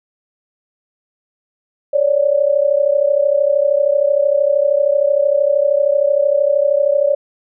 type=tone pair together; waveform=sine; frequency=554.4 / 587.4 Hz; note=C#5 / D5; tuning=0 / 0 cents; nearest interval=minor second; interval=100 cents; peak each=-14 dBFS; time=1.93-7.15 s; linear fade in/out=10 ms; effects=none